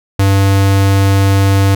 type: tone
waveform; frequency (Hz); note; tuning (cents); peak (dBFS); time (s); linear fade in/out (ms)
square; 98; G2; 0; -8; 0.19-1.75; 5
effects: none